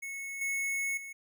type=tone with level steps; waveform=square; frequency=2197 Hz; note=C#7; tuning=16 cents flat; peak=-38 / -31 / -42 dBFS; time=0.02-1.13 s; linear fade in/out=10 ms; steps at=0.41 / 0.97 s; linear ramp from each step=5 ms; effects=none